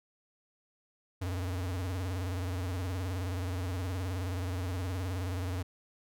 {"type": "tone with vibrato", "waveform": "square", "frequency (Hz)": 91.2, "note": "F#2", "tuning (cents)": -24, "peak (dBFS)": -33, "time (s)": [1.21, 5.63], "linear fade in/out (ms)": 10, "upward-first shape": "sine", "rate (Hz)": 19, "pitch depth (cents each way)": 110, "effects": []}